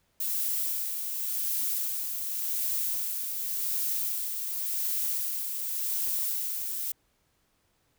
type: noise with tremolo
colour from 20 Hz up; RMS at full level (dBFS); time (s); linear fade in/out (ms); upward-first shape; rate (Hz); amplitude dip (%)
violet; -29; 0.2-6.92; 5; sine; 0.89; 40
effects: pink hiss -71 dBFS RMS until 7.98 s